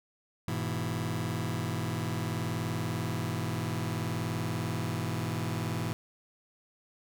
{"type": "chord", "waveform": "sawtooth", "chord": "E major", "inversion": "first", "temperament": "just", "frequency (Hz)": [103.01, 123.61, 164.81], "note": ["G#2", "B2", "E3"], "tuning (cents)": [-14, 2, 0], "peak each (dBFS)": -31, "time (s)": [0.48, 5.93], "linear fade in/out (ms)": 0, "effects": []}